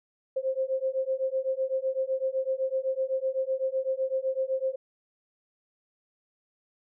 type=beating tone pair; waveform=sine; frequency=523.3 / 531.2 Hz; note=C5 / C5; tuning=0 / +26 cents; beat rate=7.9 Hz; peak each=-29 dBFS; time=0.36-4.76 s; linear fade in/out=10 ms; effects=none